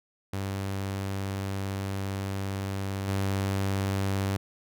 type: tone with level steps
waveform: sawtooth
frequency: 97.6 Hz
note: G2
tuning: 7 cents flat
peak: -26 / -22 dBFS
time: 0.33-4.37 s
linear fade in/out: 5 ms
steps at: 3.07 s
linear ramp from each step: 20 ms
effects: none